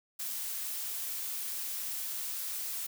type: noise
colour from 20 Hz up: blue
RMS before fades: -37 dBFS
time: 0.19-2.87 s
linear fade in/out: 10 ms
effects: none